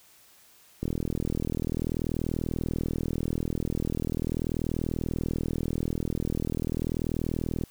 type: click train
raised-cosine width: 3 ms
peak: -16 dBFS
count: 276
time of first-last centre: 0.83-7.637 s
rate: 40.4 Hz
effects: white hiss -57 dBFS RMS until 7.7 s